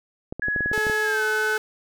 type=clicks; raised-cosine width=2 ms; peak=-17 dBFS; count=10; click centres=0.325 / 0.396 / 0.484 / 0.562 / 0.607 / 0.66 / 0.715 / 0.778 / 0.868 / 0.898 s
type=tone with pitch glide; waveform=sine; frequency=1679 to 1504.5 Hz; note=G#6 to F#6; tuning=+18 to +28 cents; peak=-22 dBFS; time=0.42-1.57 s; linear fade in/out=2 ms; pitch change=-190 cents; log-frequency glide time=1.03-1.23 s
type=tone; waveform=sawtooth; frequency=431.7 Hz; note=A4; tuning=33 cents flat; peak=-21 dBFS; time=0.73-1.58 s; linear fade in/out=2 ms
effects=none